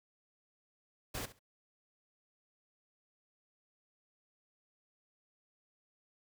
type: noise with echo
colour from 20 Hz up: pink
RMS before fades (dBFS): -40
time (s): 1.14-1.26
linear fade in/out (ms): 10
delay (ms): 67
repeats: 2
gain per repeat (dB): -15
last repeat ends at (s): 1.394
effects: none